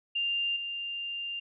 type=tone with level steps; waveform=sine; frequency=2794 Hz; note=F7; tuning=in tune; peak=-27 / -33 dBFS; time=0.15-1.4 s; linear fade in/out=10 ms; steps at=0.56 s; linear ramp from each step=5 ms; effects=none